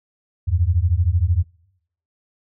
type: beating tone pair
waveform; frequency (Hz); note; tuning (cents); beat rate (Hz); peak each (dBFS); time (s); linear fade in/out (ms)
sine; 80.9 / 93.9; E2 / F#2; -32 / +26; 13; -18; 0.47-1.44; 20
effects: noise-tail reverb RT60 0.7 s tail -23 dB re dry